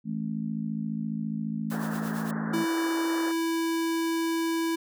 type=harmonic tone; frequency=54.6 Hz; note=A1; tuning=13 cents flat; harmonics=3 / 4 / 5; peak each=-34 / -30 / -39 dBFS; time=0.04-2.66 s; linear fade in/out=50 ms
type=noise with tremolo; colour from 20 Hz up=white; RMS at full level=-43 dBFS; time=1.7-2.31 s; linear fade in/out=2 ms; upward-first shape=triangle; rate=8.8 Hz; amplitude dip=75%
type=band-pass noise; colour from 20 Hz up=white; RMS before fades=-38 dBFS; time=1.71-3.32 s; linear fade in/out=10 ms; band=270 to 1800 Hz; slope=96 dB/octave
type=tone; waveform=square; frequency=329.6 Hz; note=E4; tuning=in tune; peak=-26 dBFS; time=2.53-4.76 s; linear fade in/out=10 ms
effects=none